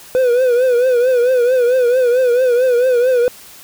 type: tone with vibrato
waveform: triangle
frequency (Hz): 497.3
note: B4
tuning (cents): +12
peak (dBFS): -8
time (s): 0.15-3.28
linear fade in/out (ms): 0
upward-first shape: triangle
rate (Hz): 4.5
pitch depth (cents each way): 99
effects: white hiss -39 dBFS RMS until 3.63 s